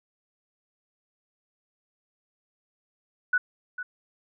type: tone with echo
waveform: sine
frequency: 1480 Hz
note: F#6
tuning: in tune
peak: -19 dBFS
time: 3.33-3.38 s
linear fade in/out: 5 ms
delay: 450 ms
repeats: 1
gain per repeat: -12 dB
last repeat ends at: 3.83 s
effects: none